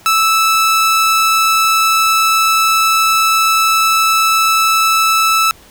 sawtooth tone, 1313 Hz, E6, 7 cents flat, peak -6 dBFS, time 0.06-5.51 s, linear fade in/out 0 ms, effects pink hiss -43 dBFS RMS until 5.7 s

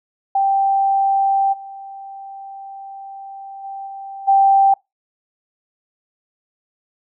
sine tone with level steps, 784 Hz, G5, in tune, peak -13 / -31 / -27 / -29 / -9 dBFS, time 0.35-4.74 s, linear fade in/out 5 ms, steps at 1.52 / 3.63 / 3.86 / 4.27 s, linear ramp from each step 20 ms, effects noise-tail reverb RT60 0.2 s tail -25 dB re dry

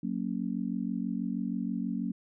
sine chord, F# major, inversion none, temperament just, 185 / 231.2 / 277.5 Hz, F#3 / A#3 / C#4, 0 / -14 / +2 cents, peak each -34 / -33 / -36 dBFS, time 0.03-2.12 s, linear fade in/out 5 ms, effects none

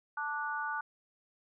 sine chord, D major, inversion second, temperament just, 881 / 1174.7 / 1468.3 Hz, A5 / D6 / F#6, +2 / 0 / -14 cents, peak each -38 / -39 / -36 dBFS, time 0.17-0.81 s, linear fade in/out 5 ms, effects none

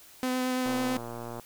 sawtooth tone with vibrato, 254.6 Hz, C4, 47 cents flat, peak -23 dBFS, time 0.23-0.97 s, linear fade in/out 0 ms, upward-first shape triangle, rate 9 Hz, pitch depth 13 cents each way
click train, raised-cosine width 1 ms, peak -25 dBFS, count 88, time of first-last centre 0.66-1.397 s, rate 118 Hz
effects white hiss -53 dBFS RMS until 1.45 s

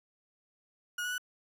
35% pulse tone with pitch steps, 1445 / 1469 / 1483 Hz, F#6 / F#6 / F#6, -41 / -13 / +4 cents, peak -31 dBFS, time 0.98-1.181 s, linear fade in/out 5 ms, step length 67 ms, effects none

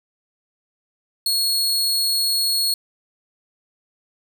sawtooth tone, 4327 Hz, C#8, 43 cents flat, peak -15 dBFS, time 1.26-2.74 s, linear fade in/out 2 ms, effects none

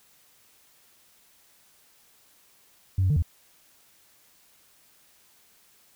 sine tone with pitch steps, 94.7 / 93.2 / 149.6 / 83.2 Hz, F#2 / F#2 / D3 / E2, +41 / +13 / +32 / +17 cents, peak -18 dBFS, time 2.98-3.224 s, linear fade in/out 5 ms, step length 61 ms, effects tanh soft clip ceiling -16 dBFS + white hiss -60 dBFS RMS until 5.95 s

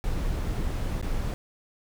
brown noise with dropouts, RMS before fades -28 dBFS, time 0.04-1.34 s, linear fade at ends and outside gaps 0 ms, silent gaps 1.014-1.026 s, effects none

